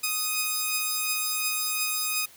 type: tone pair together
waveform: 5% pulse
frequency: 1251.4 / 2500 Hz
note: D#6 / D#7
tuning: +10 / +8 cents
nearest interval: octave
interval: 1198 cents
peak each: -18 dBFS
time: 0.03-2.26 s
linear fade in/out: 10 ms
effects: white hiss -52 dBFS RMS until 2.36 s